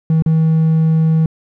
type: tone with dropouts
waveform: triangle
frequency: 160.1 Hz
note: D#3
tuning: 50 cents sharp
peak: -7 dBFS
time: 0.1-1.26 s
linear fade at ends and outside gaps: 2 ms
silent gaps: 0.223-0.261 s
effects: tanh soft clip ceiling -3 dBFS